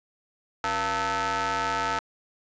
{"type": "ring-modulated tone", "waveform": "sawtooth", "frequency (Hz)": 207.7, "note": "G#3", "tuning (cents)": 0, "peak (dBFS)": -18, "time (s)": [0.64, 1.99], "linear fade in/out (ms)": 0, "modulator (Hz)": 1100, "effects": ["resampled to 16000 Hz", "8-bit"]}